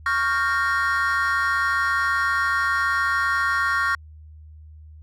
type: chord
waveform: triangle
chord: G half-diminished seventh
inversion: second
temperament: equal with one note detuned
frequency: 1108.7 / 1396.9 / 1568 / 1849.6 Hz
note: Db6 / F6 / G6 / Bb6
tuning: 0 / 0 / 0 / -14 cents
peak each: -22 / -21 / -26 / -22 dBFS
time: 0.06-3.95 s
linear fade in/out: 2 ms
effects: tanh soft clip ceiling -12 dBFS + added 77 Hz sine -41 dBFS peak until 5.02 s